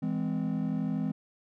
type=chord; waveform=triangle; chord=E augmented; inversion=none; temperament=just; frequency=164.81 / 206 / 257.5 Hz; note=E3 / G#3 / B#3; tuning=0 / -14 / -28 cents; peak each=-30 dBFS; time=0.02-1.12 s; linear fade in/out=10 ms; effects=tanh soft clip ceiling -19 dBFS